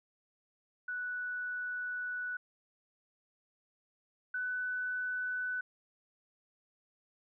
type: tone pair in turn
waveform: sine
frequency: 1480 / 1496.3 Hz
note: F#6 / F#6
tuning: 0 / +19 cents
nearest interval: unison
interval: 19 cents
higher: second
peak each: -35 / -33 dBFS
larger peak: second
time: 0.88-2.37 / 4.34-5.61 s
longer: first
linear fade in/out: 5 ms
effects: none